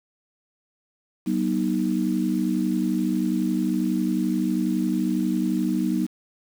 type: tone cluster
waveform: sine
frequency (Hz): 189.1 / 241 / 311.4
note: F#3 / B3 / D#4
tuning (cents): +38 / -42 / +2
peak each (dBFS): -25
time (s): 1.26-6.07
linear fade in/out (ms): 20
effects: 7-bit